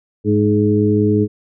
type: harmonic tone with a mistuned harmonic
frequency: 105.3 Hz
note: G#2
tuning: 24 cents sharp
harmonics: 1 / 2 / 3 / 4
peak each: -17 / -17 / -17 / -17 dBFS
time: 0.24-1.28 s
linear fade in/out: 50 ms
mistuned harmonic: 3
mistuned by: -29 cents
effects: none